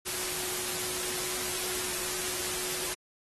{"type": "tone in noise", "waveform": "sine", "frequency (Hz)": 365.5, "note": "F#4", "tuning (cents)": -21, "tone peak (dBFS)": -43, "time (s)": [0.05, 2.95], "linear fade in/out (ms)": 20, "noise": "white", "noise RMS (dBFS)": -33, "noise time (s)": [0.05, 2.95], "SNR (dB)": -13, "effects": ["AAC 32 kbps"]}